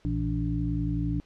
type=harmonic tone with a mistuned harmonic; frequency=58.27 Hz; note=A#1; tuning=in tune; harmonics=1 / 2 / 3 / 5; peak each=-31 / -31 / -31 / -31 dBFS; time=0.05-1.2 s; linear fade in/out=0 ms; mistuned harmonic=3; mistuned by=-73 cents; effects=pink hiss -62 dBFS RMS until 1.25 s + low-pass 5000 Hz 12 dB/octave